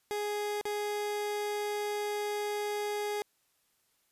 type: tone with dropouts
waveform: 30% pulse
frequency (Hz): 415.3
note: G#4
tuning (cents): 0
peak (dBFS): -29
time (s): 0.11-3.22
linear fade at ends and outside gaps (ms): 0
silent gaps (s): 0.612-0.654
effects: white hiss -73 dBFS RMS until 4.11 s + resampled to 32000 Hz